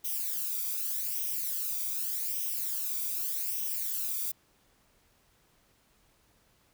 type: noise with flanger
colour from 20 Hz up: violet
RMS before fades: -33 dBFS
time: 0.04-4.32 s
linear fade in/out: 10 ms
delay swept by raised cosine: 0.34 to 0.86 ms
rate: 0.84 Hz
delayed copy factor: +0.7
effects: pink hiss -67 dBFS RMS until 6.73 s